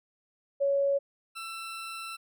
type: tone pair in turn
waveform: sine / 20% pulse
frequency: 558 / 1337.9 Hz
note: C#5 / E6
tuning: +11 / +25 cents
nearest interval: octave + minor third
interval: 1514 cents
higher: second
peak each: -23 / -32 dBFS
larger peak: first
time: 0.6-0.99 / 1.35-2.17 s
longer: second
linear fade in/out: 20 ms
effects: none